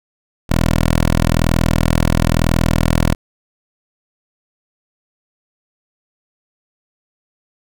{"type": "tone", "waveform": "10% pulse", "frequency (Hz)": 41, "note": "E1", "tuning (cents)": -9, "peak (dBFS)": -4, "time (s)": [0.49, 3.15], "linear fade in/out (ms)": 20, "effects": []}